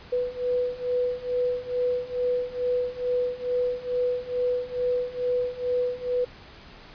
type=beating tone pair; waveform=sine; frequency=493.9 / 496.2 Hz; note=B4 / B4; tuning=0 / +8 cents; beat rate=2.3 Hz; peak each=-28 / -26 dBFS; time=0.12-6.25 s; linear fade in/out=10 ms; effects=pink hiss -47 dBFS RMS until 6.94 s + resampled to 11025 Hz